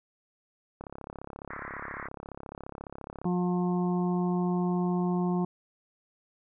click train, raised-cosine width 1 ms, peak -26 dBFS, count 85, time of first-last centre 0.81-3.245 s, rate 34.5 Hz
pink band-pass noise, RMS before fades -41 dBFS, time 1.5-2.08 s, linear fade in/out 5 ms, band 1000 to 2100 Hz, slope 96 dB/octave
harmonic tone, 178.6 Hz, F3, 39 cents sharp, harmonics 1 / 2 / 4 / 5 / 6, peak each -26 / -32 / -38 / -40 / -42 dBFS, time 3.25-5.45 s, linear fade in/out 5 ms
effects none

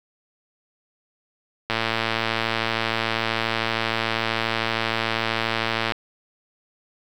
click train, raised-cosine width 0.3 ms, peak -6 dBFS, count 478, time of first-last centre 1.7-5.921 s, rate 113 Hz, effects 7-bit

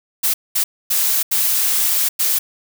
blue noise bursts at uneven times, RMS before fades -17 dBFS, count 5, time 0.23-0.34 / 0.55-0.64 / 0.9-1.23 / 1.31-2.09 / 2.19-2.39 s, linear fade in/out 10 ms, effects none

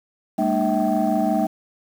sine tone cluster, 202.8 / 228.4 / 302.1 / 649 / 770 Hz, G#3 / A#3 / D4 / E5 / G5, -41 / -35 / +49 / -27 / -31 cents, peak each -23 dBFS, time 0.38-1.47 s, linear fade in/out 10 ms, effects tanh soft clip ceiling -11 dBFS + 7-bit

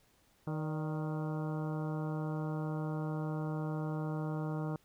harmonic tone with a mistuned harmonic, 155.56 Hz, D#3, in tune, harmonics 1 / 2 / 3 / 4 / 5 / 6 / 7 / 8 / 9, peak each -35 / -41 / -45 / -47 / -49 / -51 / -52 / -53 / -54 dBFS, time 0.47-4.76 s, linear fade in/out 2 ms, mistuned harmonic 4, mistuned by -62 cents, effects pink hiss -69 dBFS RMS until 4.84 s

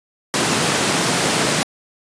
pink high-pass noise, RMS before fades -18 dBFS, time 0.34-1.63 s, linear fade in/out 0 ms, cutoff 140 Hz, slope 24 dB/octave, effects resampled to 22050 Hz

